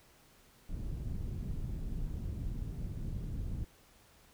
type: low-pass noise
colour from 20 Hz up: pink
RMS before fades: -38 dBFS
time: 0.69-3.65 s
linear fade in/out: 5 ms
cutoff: 160 Hz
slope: 12 dB/octave
effects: pink hiss -63 dBFS RMS until 4.33 s